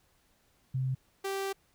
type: tone pair in turn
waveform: sine / sawtooth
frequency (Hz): 130.81 / 390.5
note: C3 / G4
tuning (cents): 0 / -7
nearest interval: octave + perfect fifth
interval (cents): 1893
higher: second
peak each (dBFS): -28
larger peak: neither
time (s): 0.74-0.95 / 1.24-1.53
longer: second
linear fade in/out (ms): 10
effects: pink hiss -69 dBFS RMS until 1.74 s